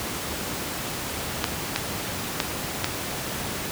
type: clicks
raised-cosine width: 0.2 ms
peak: -4 dBFS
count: 4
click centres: 1.442 / 1.761 / 2.402 / 2.844 s
effects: pink hiss -30 dBFS RMS until 3.71 s + high-pass 80 Hz 12 dB/octave